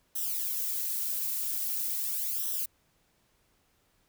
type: noise with flanger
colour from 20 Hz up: violet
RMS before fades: -32 dBFS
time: 0.15-2.66 s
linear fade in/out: 10 ms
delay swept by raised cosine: 0.43 to 3.63 ms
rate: 0.43 Hz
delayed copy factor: -0.9
effects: pink hiss -70 dBFS RMS until 4.08 s